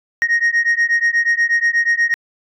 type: beating tone pair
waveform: sine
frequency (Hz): 1864.7 / 1873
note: A#6 / A#6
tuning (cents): 0 / +8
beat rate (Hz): 8.3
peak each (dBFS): -14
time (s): 0.22-2.14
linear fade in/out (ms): 0
effects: tanh soft clip ceiling -10 dBFS